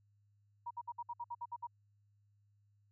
sine tone bursts, 952 Hz, A#5, 36 cents sharp, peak -39 dBFS, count 10, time 0.66-1.671 s, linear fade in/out 10 ms, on 48 ms, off 59 ms, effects added 102 Hz sine -69 dBFS peak until 2.91 s

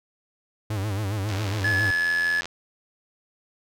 45% pulse tone with vibrato, 102 Hz, G#2, 31 cents flat, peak -25 dBFS, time 0.7-1.91 s, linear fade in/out 5 ms, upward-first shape sine, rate 7.3 Hz, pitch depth 120 cents each way
click train, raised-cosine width 0.2 ms, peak -16 dBFS, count 100, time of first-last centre 1.29-2.456 s, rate 84.9 Hz
triangle tone, 1710 Hz, A6, 50 cents flat, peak -19 dBFS, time 1.64-2.41 s, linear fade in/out 5 ms
effects none

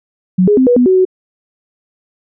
sine tone with pitch steps, 183.9 / 414.9 / 259.2 / 487.5 / 247.3 / 374.2 / 372.2 Hz, F#3 / G#4 / C4 / B4 / B3 / F#4 / F#4, -10 / -2 / -16 / -23 / +3 / +20 / +10 cents, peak -6 dBFS, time 0.38-1.052 s, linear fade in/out 10 ms, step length 96 ms, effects none

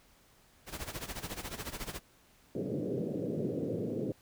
pink noise with tremolo, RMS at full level -38 dBFS, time 0.66-2.01 s, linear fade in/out 50 ms, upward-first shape sine, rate 14 Hz, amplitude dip 80%
white band-pass noise, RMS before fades -35 dBFS, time 2.55-4.12 s, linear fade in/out 2 ms, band 110 to 510 Hz, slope 48 dB/octave
effects pink hiss -64 dBFS RMS until 4.21 s

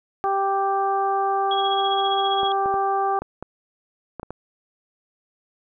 harmonic tone, 392 Hz, G4, in tune, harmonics 1 / 2 / 3 / 4, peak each -26 / -21 / -26 / -38 dBFS, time 0.24-3.19 s, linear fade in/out 0 ms
sine tone with tremolo, 3313 Hz, G#7, 5 cents flat, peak -23 dBFS, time 1.51-2.52 s, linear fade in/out 2 ms, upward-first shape sine, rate 15 Hz, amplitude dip 65%
clicks, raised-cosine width 1 ms, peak -18 dBFS, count 8, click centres 2.432 / 2.659 / 2.741 / 3.22 / 3.426 / 4.197 / 4.231 / 4.306 s
effects none

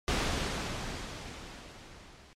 pink noise with level ramp, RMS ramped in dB -28 to -55 dBFS, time 0.08-2.33 s, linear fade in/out 0 ms, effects low-pass 6000 Hz 12 dB/octave + MP3 64 kbps

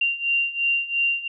sine beating tone pair, 2770 / 2772.9 Hz, F7 / F7, -15 / -13 cents, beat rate 2.9 Hz, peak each -25 / -22 dBFS, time 0.01-1.28 s, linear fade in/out 5 ms, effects none

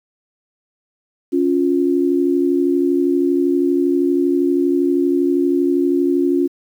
sine tone pair together, 279.4 / 352 Hz, C#4 / F4, +14 / +14 cents, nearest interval major third, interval 400 cents, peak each -16 dBFS, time 1.32-6.48 s, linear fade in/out 20 ms, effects 8-bit

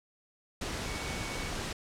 sine tone in noise, 2235 Hz, C#7, 14 cents sharp, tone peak -44 dBFS, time 0.86-1.5 s, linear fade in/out 5 ms, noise pink, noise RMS -36 dBFS, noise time 0.61-1.73 s, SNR -11 dB, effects low-pass 8000 Hz 12 dB/octave

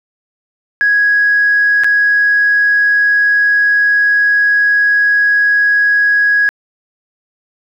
sine tone with dropouts, 1661.2 Hz, G#6, in tune, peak -7 dBFS, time 0.81-6.49 s, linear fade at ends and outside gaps 0 ms, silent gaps 1.836-1.844 s, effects tanh soft clip ceiling -3 dBFS + 8-bit

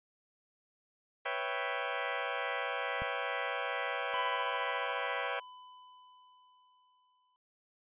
15% pulse chord, C# half-diminished seventh, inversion third, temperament equal, 493.9 / 554.4 / 659.3 / 784 Hz, B4 / C#5 / E5 / G5, 0 / 0 / 0 / 0 cents, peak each -33 / -32 / -34 / -32 dBFS, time 1.25-5.4 s, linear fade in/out 10 ms
click, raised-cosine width 5 ms, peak -30 dBFS, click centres 3.02 s
square tone with exponential decay, 1002 Hz, B5, 25 cents sharp, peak -33 dBFS, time 4.14-7.36 s, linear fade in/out 0 ms, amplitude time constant 700 ms
effects resampled to 8000 Hz

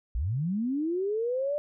sine linear sweep, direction up, 49.34 to 596 Hz, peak -26 dBFS, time 0.15-1.58 s, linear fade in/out 0 ms, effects none

